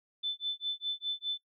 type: tone with tremolo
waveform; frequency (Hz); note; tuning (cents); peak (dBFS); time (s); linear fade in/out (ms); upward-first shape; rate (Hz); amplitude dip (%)
sine; 3520; A7; 0; -29; 0.23-1.38; 10; sine; 4.9; 100
effects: noise-tail reverb RT60 0.1 s tail -23 dB re dry